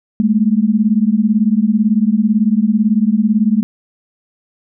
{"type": "beating tone pair", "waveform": "sine", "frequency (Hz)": [205.5, 223.5], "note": ["G#3", "A3"], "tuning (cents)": [-18, 27], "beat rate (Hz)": 18, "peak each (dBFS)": -13, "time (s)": [0.2, 3.63], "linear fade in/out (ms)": 0, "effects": []}